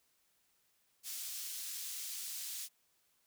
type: high-pass noise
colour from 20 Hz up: pink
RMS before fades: -43 dBFS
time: 1.03-2.69 s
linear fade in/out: 50 ms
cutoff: 4900 Hz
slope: 12 dB/octave
effects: white hiss -75 dBFS RMS until 3.26 s